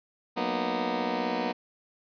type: chord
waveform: 15% pulse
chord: B major seventh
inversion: second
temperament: just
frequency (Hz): 185.21 / 231.5 / 246.9 / 308.7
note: F#3 / A#3 / B3 / D#4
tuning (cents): +2 / -12 / 0 / -14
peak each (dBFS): -30 / -27 / -25 / -28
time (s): 0.36-1.53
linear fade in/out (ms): 20
effects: resampled to 11025 Hz